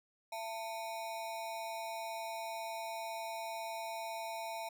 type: ring-modulated tone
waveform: square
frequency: 784 Hz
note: G5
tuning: in tune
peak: -37 dBFS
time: 0.32-4.69 s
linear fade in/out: 5 ms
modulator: 111 Hz
effects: none